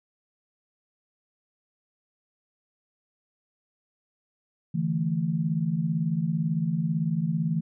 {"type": "chord", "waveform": "sine", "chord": "D suspended second", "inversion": "none", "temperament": "equal", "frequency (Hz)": [146.83, 164.81, 220], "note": ["D3", "E3", "A3"], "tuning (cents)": [0, 0, 0], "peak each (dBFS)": [-31, -25, -31], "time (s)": [4.74, 7.61], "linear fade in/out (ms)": 10, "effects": []}